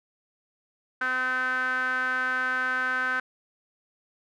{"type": "tone with band-pass filter", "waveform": "sawtooth", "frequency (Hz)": 256, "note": "C4", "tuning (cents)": -38, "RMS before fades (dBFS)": -27, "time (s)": [1.01, 3.2], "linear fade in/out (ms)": 5, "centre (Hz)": 1500, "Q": 8.2, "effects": []}